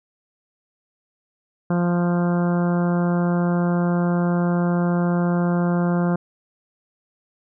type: harmonic tone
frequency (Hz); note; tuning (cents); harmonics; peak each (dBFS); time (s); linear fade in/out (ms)
174.61; F3; 0; 1 / 2 / 3 / 4 / 5 / 6 / 7 / 8 / 9; -18 / -27 / -29 / -31 / -36 / -35 / -38 / -36 / -41; 1.7-6.16; 5
effects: none